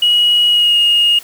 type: tone with pitch glide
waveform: sine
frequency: 2906 to 2856 Hz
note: F#7 to F7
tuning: -32 to +38 cents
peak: -7 dBFS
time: 0.02-1.19 s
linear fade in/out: 5 ms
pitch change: -30 cents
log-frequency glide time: 0.5-0.78 s
effects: tanh soft clip ceiling -5 dBFS + white hiss -37 dBFS RMS until 1.23 s